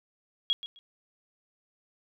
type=tone with echo; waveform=sine; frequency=3300 Hz; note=G#7; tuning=12 cents flat; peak=-22 dBFS; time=0.5-0.53 s; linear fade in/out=0 ms; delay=130 ms; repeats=2; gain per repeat=-14 dB; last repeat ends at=0.79 s; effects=none